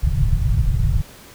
pink low-pass noise, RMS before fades -17 dBFS, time 0.02-1.02 s, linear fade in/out 20 ms, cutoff 160 Hz, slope 96 dB/octave, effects pink hiss -43 dBFS RMS until 1.34 s

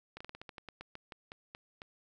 slowing click train, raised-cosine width 0.3 ms, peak -29 dBFS, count 15, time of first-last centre 0.17-1.819 s, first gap 35 ms, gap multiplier 1.17, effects none

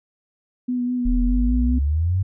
sine tone with vibrato, 246.9 Hz, B3, in tune, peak -20 dBFS, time 0.68-1.79 s, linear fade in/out 10 ms, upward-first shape sine, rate 4.9 Hz, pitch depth 20 cents each way
sine exponential sweep, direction up, 36.71 to 98 Hz, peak -17 dBFS, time 1.05-2.23 s, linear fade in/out 10 ms
effects none

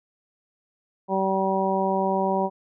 harmonic tone, 192.1 Hz, G3, 35 cents flat, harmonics 1 / 2 / 3 / 4 / 5, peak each -27 / -27 / -27 / -27 / -27 dBFS, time 1.08-2.5 s, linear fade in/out 50 ms, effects none

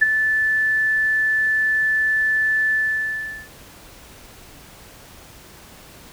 sine tone with ADSR envelope, 1750 Hz, A6, 10 cents flat, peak -8 dBFS, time 0.01-3.49 s, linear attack 15 ms, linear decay 19 ms, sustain -8 dB, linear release 760 ms, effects pink hiss -44 dBFS RMS until 6.12 s

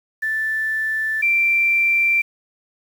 sine tone pair in turn, 1760 / 2354 Hz, A6 / D7, 0 / +3 cents, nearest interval perfect fourth, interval 503 cents, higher second, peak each -19 / -14 dBFS, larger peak second, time 0.22-1.22 / 1.22-2.22 s, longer neither, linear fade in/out 10 ms, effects 7-bit

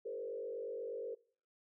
sine tone with frequency modulation, 466.2 Hz, A#4, in tune, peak -39 dBFS, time 0.05-1.15 s, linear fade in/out 10 ms, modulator 48.3 Hz, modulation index 1.2, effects noise-tail reverb RT60 0.5 s tail -23 dB re dry

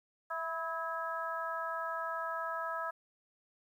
harmonic tone with a mistuned harmonic, 329.6 Hz, E4, in tune, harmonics 2 / 3 / 4 / 5, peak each -41 / -41 / -38 / -42 dBFS, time 0.3-2.91 s, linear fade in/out 10 ms, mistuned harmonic 4, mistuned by -36 cents, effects 11-bit

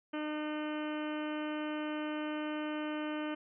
harmonic tone, 303.5 Hz, D#4, 43 cents flat, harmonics 1 / 2 / 3 / 4 / 5 / 6 / 7 / 8 / 9 / 10, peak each -36 / -42 / -47 / -47 / -47 / -52 / -53 / -53 / -54 / -51 dBFS, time 0.13-3.35 s, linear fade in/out 10 ms, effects none

